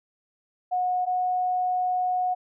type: tone pair in turn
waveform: sine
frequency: 728 / 730.6 Hz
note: F#5 / F#5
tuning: -28 / -22 cents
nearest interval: unison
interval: 6 cents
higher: second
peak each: -22 dBFS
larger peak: neither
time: 0.71-1.06 / 1.06-2.35 s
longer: second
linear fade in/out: 20 ms
effects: none